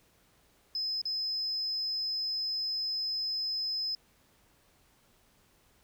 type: tone with dropouts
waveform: sine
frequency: 5100 Hz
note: D#8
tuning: 42 cents sharp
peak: -29 dBFS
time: 0.75-3.95 s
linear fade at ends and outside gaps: 2 ms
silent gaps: 1.016-1.054 s
effects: tanh soft clip ceiling -27 dBFS + pink hiss -66 dBFS RMS until 5.83 s